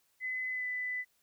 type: tone with pitch glide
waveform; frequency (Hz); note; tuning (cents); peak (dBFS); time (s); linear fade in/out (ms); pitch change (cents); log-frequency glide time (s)
sine; 2022 to 1997.6; B6 to B6; +40 to +19; -33; 0.2-1.05; 50; -21; 0.5-0.66
effects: white hiss -73 dBFS RMS until 1.22 s